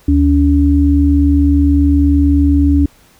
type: tone pair together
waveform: sine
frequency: 75.3 / 283.9 Hz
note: D2 / C#4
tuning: +44 / +41 cents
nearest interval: octave + major seventh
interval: 2297 cents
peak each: -10 dBFS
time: 0.08-2.86 s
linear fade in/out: 5 ms
effects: pink hiss -48 dBFS RMS until 3.19 s